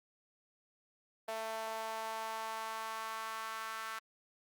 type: tone with high-pass filter sweep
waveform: sawtooth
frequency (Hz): 222.1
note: A3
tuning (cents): +16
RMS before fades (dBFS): -41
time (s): 1.28-3.99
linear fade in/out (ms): 5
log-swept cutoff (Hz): 700 to 1300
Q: 2.9
effects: Opus 32 kbps